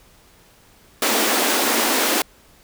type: high-pass noise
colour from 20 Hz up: pink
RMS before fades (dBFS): -19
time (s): 1.02-2.22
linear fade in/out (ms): 2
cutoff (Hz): 220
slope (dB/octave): 96
effects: pink hiss -52 dBFS RMS until 2.63 s